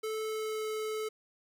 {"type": "tone with pitch glide", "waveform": "square", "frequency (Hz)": [436.5, 433.2], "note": ["A4", "A4"], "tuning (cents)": [-14, -27], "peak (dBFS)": -34, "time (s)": [0.03, 1.09], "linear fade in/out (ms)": 10, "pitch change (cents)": -13, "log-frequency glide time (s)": [0.22, 0.67], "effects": ["10-bit"]}